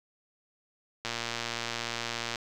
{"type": "click train", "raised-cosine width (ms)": 0.2, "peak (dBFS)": -15, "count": 154, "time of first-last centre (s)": [1.05, 2.358], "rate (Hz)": 117, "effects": []}